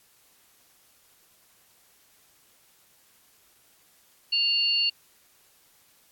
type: tone pair together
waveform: sine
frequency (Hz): 2794 / 4427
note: F7 / C#8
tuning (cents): 0 / -3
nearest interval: minor sixth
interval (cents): 797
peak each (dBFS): -24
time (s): 4.32-4.9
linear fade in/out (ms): 10
effects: white hiss -61 dBFS RMS until 6.11 s + AAC 64 kbps